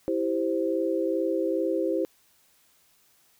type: chord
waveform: sine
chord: C major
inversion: first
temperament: equal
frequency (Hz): 329.6 / 392 / 523.3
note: E4 / G4 / C5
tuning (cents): 0 / 0 / 0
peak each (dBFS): -27 / -29 / -28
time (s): 0.08-2.05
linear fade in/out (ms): 0
effects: white hiss -63 dBFS RMS until 3.39 s